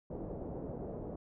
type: low-pass noise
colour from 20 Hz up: white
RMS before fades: -42 dBFS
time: 0.1-1.16 s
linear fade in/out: 5 ms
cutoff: 560 Hz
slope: 24 dB/octave
effects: none